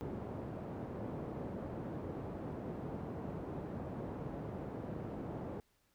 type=band-pass noise; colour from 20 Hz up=pink; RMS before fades=-43 dBFS; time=0.01-5.6 s; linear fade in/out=0 ms; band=100 to 610 Hz; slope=12 dB/octave; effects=pink hiss -75 dBFS RMS until 5.94 s